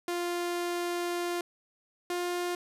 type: tone pair in turn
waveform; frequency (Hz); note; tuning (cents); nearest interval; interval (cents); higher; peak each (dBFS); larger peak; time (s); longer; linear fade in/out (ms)
sawtooth; 349.2 / 353.1; F4 / F4; 0 / +19; unison; 19; second; -26; neither; 0.08-1.41 / 2.1-2.55; first; 2
effects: resampled to 32000 Hz